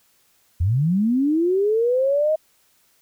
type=linear sweep; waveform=sine; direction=up; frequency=77.6 to 635 Hz; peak=-16 dBFS; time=0.6-2.36 s; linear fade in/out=10 ms; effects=white hiss -61 dBFS RMS until 3.01 s